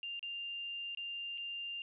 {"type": "tone with dropouts", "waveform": "sine", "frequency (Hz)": 2794, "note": "F7", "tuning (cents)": 0, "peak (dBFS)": -39, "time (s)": [0.03, 1.82], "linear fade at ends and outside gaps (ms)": 1, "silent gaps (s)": [[0.194, 0.228], [0.949, 0.973], [1.376, 1.38]], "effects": []}